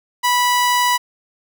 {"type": "tone", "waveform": "sawtooth", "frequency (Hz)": 983, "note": "B5", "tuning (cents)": -8, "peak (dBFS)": -10, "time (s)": [0.23, 0.98], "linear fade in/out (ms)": 20, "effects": []}